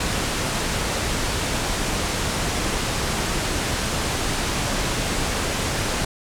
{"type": "low-pass noise", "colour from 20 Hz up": "pink", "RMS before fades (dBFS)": -24, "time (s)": [0, 6.05], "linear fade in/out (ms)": 5, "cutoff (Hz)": 9700, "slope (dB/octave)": 24, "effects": []}